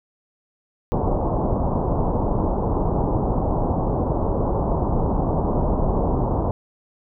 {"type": "low-pass noise", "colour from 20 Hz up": "pink", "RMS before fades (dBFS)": -21, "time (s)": [0.92, 6.51], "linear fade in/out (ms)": 0, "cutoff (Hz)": 1000, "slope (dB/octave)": 48, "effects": []}